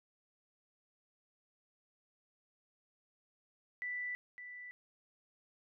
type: tone with echo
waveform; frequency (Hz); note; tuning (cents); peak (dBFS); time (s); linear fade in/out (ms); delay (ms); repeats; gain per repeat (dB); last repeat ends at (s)
sine; 1977; B6; +1; -37; 3.82-4.15; 0; 560; 1; -9; 4.71
effects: none